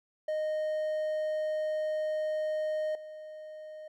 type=tone with level steps; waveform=triangle; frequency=618 Hz; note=D#5; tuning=12 cents flat; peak=-27 / -40 dBFS; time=0.28-3.88 s; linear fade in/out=5 ms; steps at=2.95 s; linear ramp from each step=2 ms; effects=none